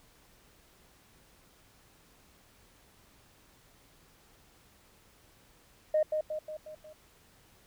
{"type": "tone with echo", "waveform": "sine", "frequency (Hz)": 617, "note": "D#5", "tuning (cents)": -15, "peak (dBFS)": -22, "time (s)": [5.94, 6.03], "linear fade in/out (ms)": 5, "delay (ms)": 180, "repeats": 5, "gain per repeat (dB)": -5, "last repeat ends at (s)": 6.93, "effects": ["tanh soft clip ceiling -19 dBFS", "pink hiss -62 dBFS RMS until 7.66 s"]}